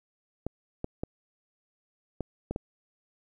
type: clicks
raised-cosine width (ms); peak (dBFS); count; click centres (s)
2; -18; 6; 0.466 / 0.844 / 1.035 / 2.207 / 2.51 / 2.561
effects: 10-bit